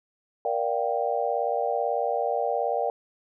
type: chord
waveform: sine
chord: G minor seventh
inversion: first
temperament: just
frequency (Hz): 470.4 / 588 / 705.6 / 784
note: Bb4 / D5 / F5 / G5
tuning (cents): +16 / +2 / +18 / 0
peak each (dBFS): -29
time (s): 0.45-2.9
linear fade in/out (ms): 2
effects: none